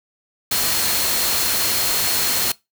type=tone in noise; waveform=sine; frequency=4259 Hz; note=C8; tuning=30 cents sharp; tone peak=-26 dBFS; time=0.51-2.52 s; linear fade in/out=5 ms; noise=white; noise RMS=-20 dBFS; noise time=0.51-2.52 s; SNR=-9 dB; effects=noise-tail reverb RT60 0.2 s tail -22 dB re dry